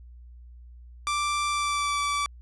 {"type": "tone with pitch glide", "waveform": "sawtooth", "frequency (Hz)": [1174.7, 1155.9], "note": ["D6", "D6"], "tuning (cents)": [0, -28], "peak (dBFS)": -21, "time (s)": [1.07, 2.26], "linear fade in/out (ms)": 0, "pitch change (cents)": -28, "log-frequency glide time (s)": [1.49, 1.97], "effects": ["added 60 Hz sine -44 dBFS peak until 2.41 s", "resampled to 24000 Hz"]}